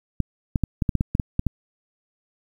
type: clicks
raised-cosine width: 5 ms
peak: -8 dBFS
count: 11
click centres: 0.203 / 0.558 / 0.637 / 0.822 / 0.892 / 0.953 / 1.009 / 1.151 / 1.198 / 1.394 / 1.467 s
effects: 8-bit